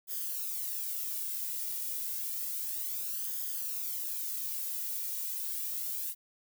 violet noise with flanger, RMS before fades -36 dBFS, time 0.07-6.15 s, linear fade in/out 50 ms, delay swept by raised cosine 0.6 to 2.1 ms, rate 0.3 Hz, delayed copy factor +0.65, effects none

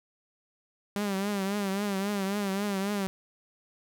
sawtooth tone with vibrato, 199.1 Hz, G3, 27 cents sharp, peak -24 dBFS, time 0.96-3.07 s, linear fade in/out 0 ms, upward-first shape triangle, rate 3.7 Hz, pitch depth 88 cents each way, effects none

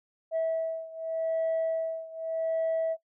sine beating tone pair, 650 / 650.84 Hz, E5 / E5, -24 / -22 cents, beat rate 0.84 Hz, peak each -28 / -30 dBFS, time 0.31-2.97 s, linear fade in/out 50 ms, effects noise-tail reverb RT60 0.1 s tail -20 dB re dry + tanh soft clip ceiling -23 dBFS

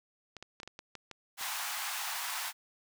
clicks, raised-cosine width 0.2 ms, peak -27 dBFS, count 9, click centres 0.367 / 0.426 / 0.601 / 0.632 / 0.676 / 0.791 / 0.953 / 1.113 / 1.411 s
pink high-pass noise, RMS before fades -37 dBFS, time 1.37-2.53 s, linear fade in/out 50 ms, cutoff 770 Hz, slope 48 dB/octave
effects none

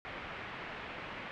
white low-pass noise, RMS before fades -44 dBFS, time 0.05-1.31 s, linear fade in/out 0 ms, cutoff 2500 Hz, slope 24 dB/octave, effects none

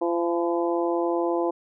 harmonic tone with a mistuned harmonic, 171.2 Hz, F3, 34 cents flat, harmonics 2 / 3 / 4 / 5 / 6, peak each -24 / -28 / -30 / -32 / -34 dBFS, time 0.01-1.51 s, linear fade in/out 10 ms, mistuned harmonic 6, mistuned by -25 cents, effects none

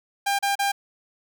sawtooth tone bursts, 799 Hz, G5, 33 cents sharp, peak -17 dBFS, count 3, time 0.26-0.72 s, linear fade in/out 10 ms, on 130 ms, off 35 ms, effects none

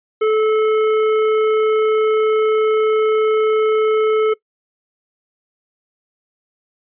sine tone with tanh clipping, 434.2 Hz, A4, 23 cents flat, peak -14 dBFS, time 0.21-4.34 s, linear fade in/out 10 ms, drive 13 dB, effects noise-tail reverb RT60 0.1 s tail -21 dB re dry + resampled to 8000 Hz

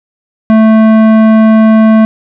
sine tone with tanh clipping, 220 Hz, A3, in tune, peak -4 dBFS, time 0.5-2.05 s, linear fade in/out 0 ms, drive 15 dB, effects none

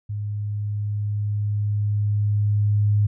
sine tone with level ramp, 103.83 Hz, G#2, in tune, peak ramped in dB -25 to -15 dBFS, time 0.09-3.07 s, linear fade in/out 10 ms, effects none

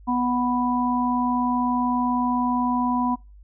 harmonic tone, 246.9 Hz, B3, in tune, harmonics 1 / 3 / 4, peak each -22 / -29 / -24 dBFS, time 0.07-3.16 s, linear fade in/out 20 ms, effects noise-tail reverb RT60 0.3 s tail -26 dB re dry + added 50 Hz sine -44 dBFS peak until 3.43 s

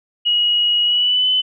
sine tone with pitch glide, 2900 to 3020 Hz, F#7 to F#7, -35 to +35 cents, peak -13 dBFS, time 0.25-1.42 s, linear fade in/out 20 ms, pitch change +70 cents, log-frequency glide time 0.84-1.28 s, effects none

